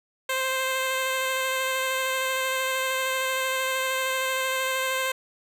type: tone with vibrato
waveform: 10% pulse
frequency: 523.3 Hz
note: C5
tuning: in tune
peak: -16 dBFS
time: 0.29-5.12 s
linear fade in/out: 5 ms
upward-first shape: square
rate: 13 Hz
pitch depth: 9 cents each way
effects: none